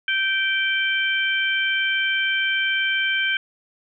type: harmonic tone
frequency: 779 Hz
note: G5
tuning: 11 cents flat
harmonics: 2 / 3 / 4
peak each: -22 / -24 / -25 dBFS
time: 0.08-3.37 s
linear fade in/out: 2 ms
effects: none